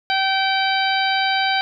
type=harmonic tone with a mistuned harmonic; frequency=772 Hz; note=G5; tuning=27 cents flat; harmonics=1 / 2 / 3 / 4 / 5 / 6; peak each=-20 / -23 / -25 / -26 / -27 / -28 dBFS; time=0.1-1.61 s; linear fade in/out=0 ms; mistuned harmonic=6; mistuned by=+25 cents; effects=none